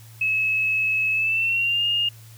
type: tone with pitch glide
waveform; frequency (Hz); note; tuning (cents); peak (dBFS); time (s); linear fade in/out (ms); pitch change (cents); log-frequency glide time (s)
sine; 2583 to 2833; E7 to F7; -36 to +24; -19; 0.21-2.09; 5; +160; 1.12-1.85
effects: added 112 Hz sine -43 dBFS peak until 2.37 s + white hiss -51 dBFS RMS until 2.37 s